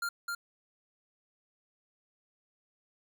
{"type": "tone with echo", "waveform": "square", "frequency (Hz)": 1396.9, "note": "F6", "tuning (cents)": 0, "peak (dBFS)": -32, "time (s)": [0.02, 0.09], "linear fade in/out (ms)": 5, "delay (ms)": 260, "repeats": 1, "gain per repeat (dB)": -2, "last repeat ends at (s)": 0.35, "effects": []}